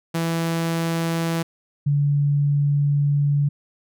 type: tone pair in turn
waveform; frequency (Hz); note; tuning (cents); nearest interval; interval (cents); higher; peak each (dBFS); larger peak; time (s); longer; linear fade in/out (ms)
sawtooth / sine; 165.7 / 143.79; E3 / D3; +9 / -36; major second; 245; first; -17 / -16; second; 0.14-1.43 / 1.86-3.49; second; 10
effects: none